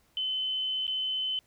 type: tone with dropouts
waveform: sine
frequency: 3045 Hz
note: F#7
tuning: 49 cents sharp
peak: -28 dBFS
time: 0.17-1.39 s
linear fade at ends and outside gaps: 1 ms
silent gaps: 0.868-0.878 s
effects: pink hiss -67 dBFS RMS until 1.46 s